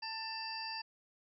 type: harmonic tone with a mistuned harmonic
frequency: 890 Hz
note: A5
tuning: 20 cents sharp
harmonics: 1 / 2 / 3 / 5 / 6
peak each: -44 / -48 / -48 / -42 / -53 dBFS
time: 0.02-0.82 s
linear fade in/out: 10 ms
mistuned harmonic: 5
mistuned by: +100 cents
effects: none